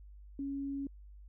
sine tone, 277.2 Hz, C#4, in tune, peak -35 dBFS, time 0.39-0.87 s, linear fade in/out 2 ms, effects added 50 Hz sine -50 dBFS peak until 1.28 s

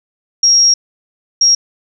sine tone bursts at uneven times, 5600 Hz, F8, 4 cents sharp, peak -6 dBFS, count 2, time 0.43-0.74 / 1.41-1.55 s, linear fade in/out 5 ms, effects none

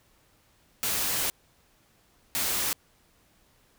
white noise bursts at uneven times, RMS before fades -28 dBFS, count 2, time 0.83-1.3 / 2.35-2.73 s, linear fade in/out 0 ms, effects pink hiss -64 dBFS RMS until 3.78 s

